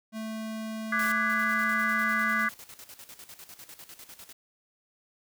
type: tone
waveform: square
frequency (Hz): 220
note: A3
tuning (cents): 0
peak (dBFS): -34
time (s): 0.12-2.5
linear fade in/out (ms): 50
type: chord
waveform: sine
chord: G# half-diminished seventh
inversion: second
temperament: equal with one note detuned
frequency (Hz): 1174.7 / 1480 / 1661.2 / 2011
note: D6 / F#6 / G#6 / B6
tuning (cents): 0 / 0 / 0 / +31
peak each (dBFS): -30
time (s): 0.92-2.49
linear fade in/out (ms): 5
type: noise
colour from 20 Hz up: white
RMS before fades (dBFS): -39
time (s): 0.99-1.12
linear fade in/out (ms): 2
type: noise with tremolo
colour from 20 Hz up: white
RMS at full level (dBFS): -46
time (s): 1.29-4.33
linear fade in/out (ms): 10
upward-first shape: square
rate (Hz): 10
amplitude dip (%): 70
effects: none